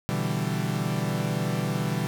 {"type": "chord", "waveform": "40% pulse", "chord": "E minor seventh", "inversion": "second", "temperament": "equal", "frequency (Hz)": [123.47, 146.83, 164.81, 196], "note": ["B2", "D3", "E3", "G3"], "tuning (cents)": [0, 0, 0, 0], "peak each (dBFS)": -30, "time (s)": [0.09, 2.07], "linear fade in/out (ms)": 0, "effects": []}